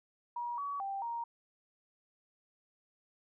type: tone with pitch steps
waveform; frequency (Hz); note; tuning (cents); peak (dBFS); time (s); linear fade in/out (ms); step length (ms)
sine; 956 / 1133 / 786 / 936; A#5 / C#6 / G5 / A#5; +43 / +37 / +4 / +7; -35; 0.36-1.24; 5; 220
effects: none

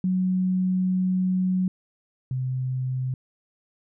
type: tone pair in turn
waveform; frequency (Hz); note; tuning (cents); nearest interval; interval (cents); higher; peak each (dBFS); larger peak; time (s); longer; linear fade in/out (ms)
sine; 185 / 128.95; F#3 / C3; 0 / -25; tritone; 625; first; -20 / -24; first; 0.04-1.68 / 2.31-3.14; first; 2
effects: none

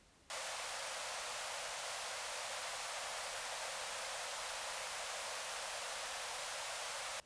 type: high-pass noise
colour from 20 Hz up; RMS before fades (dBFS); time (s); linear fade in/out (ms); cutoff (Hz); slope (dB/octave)
pink; -43; 0.3-7.2; 0; 500; 96
effects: pink hiss -66 dBFS RMS until 7.25 s + resampled to 22050 Hz

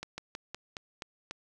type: slowing click train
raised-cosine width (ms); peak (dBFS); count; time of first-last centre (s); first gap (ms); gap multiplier
0.2; -21; 7; 0.03-1.31; 150; 1.14
effects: none

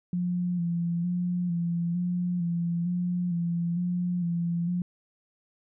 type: tone with vibrato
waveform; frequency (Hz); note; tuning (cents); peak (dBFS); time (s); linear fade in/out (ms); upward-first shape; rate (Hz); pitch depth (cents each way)
sine; 174.1; F3; -5; -25; 0.13-4.82; 2; square; 1.1; 34
effects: none

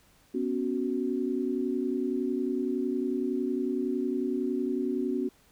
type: chord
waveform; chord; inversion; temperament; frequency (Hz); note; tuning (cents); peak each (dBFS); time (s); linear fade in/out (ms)
sine; B suspended second; none; just; 246.9 / 277.8 / 370.4; B3 / C#4 / F#4; 0 / +4 / +2; -31; 0.34-5.29; 10
effects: pink hiss -62 dBFS RMS until 5.51 s

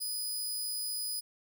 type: tone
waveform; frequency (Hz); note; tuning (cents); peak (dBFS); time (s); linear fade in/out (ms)
15% pulse; 4978; D#8; 0; -27; 0-1.21; 20
effects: none

